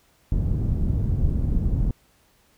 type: low-pass noise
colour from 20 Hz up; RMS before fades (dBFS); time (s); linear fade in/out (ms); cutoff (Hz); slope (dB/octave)
pink; -22; 0.32-1.91; 2; 150; 12
effects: pink hiss -61 dBFS RMS until 2.57 s

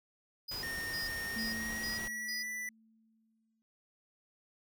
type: tone bursts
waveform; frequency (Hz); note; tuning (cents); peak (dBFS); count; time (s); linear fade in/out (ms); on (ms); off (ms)
square; 4970; D#8; -3; -39; 5; 0.48-2.43; 10; 150; 300
type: noise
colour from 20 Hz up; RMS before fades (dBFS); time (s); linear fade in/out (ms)
pink; -45; 0.51-2.08; 5
type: tone with pitch glide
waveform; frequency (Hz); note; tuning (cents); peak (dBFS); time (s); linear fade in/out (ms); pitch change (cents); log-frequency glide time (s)
square; 1835 to 1978.1; A#6 to B6; -28 to +2; -38; 0.63-2.69; 2; +130; 1.28-2.5
type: tone with exponential decay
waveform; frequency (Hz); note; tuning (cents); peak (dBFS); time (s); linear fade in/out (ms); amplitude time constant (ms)
sine; 222.2; A3; +17; -37; 1.36-3.62; 0; 490
effects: none

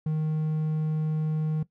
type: tone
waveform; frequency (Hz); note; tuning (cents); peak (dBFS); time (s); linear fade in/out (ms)
triangle; 155.56; D#3; 0; -22; 0.06-1.63; 5
effects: noise-tail reverb RT60 0.1 s tail -17 dB re dry

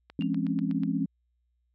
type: click train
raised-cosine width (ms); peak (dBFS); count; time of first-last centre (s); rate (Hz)
0.3; -30; 7; 0.1-0.834; 8.17
type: chord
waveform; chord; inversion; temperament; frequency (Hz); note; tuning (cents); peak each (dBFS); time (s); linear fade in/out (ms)
sine; Db major seventh; first; equal with one note detuned; 170.33 / 207.7 / 261.6 / 277.2; F3 / Ab3 / C4 / Db4; -43 / 0 / 0 / 0; -31; 0.19-1.06; 2
type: tone with exponential decay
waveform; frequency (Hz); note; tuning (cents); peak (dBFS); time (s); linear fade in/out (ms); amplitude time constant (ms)
sine; 2794; F7; 0; -36; 0.21-0.31; 0; 20
effects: added 60 Hz sine -70 dBFS peak until 1.74 s

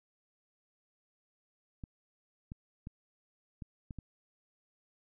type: clicks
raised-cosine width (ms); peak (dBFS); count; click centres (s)
5; -30; 6; 1.838 / 2.519 / 2.871 / 3.622 / 3.908 / 3.987
effects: none

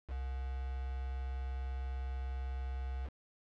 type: tone with quantisation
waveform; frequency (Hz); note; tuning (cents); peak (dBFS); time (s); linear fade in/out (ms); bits
sine; 65.41; C2; 0; -36; 0.07-3.1; 50; 8
effects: low-pass 3000 Hz 12 dB/octave

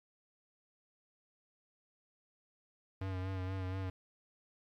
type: tone with vibrato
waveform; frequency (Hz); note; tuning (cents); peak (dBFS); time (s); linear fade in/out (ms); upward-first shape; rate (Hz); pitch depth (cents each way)
square; 94; F#2; +28; -37; 3.01-3.9; 5; sine; 4.2; 37
effects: low-pass 3000 Hz 12 dB/octave + 11-bit

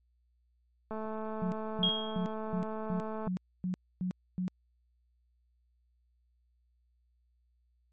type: click train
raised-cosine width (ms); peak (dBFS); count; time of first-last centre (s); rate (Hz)
1; -26; 517; 0.91-3.277; 218
type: tone bursts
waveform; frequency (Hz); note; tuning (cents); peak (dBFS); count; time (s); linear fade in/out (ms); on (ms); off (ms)
sine; 182.6; F#3; -23; -30; 9; 1.42-4.48; 0; 100; 270
type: tone with exponential decay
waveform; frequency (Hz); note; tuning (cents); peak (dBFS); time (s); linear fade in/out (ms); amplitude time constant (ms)
sine; 3266; G#7; -30; -23; 1.83-2.34; 2; 110
effects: added 60 Hz sine -68 dBFS peak until 7.92 s + MP3 32 kbps

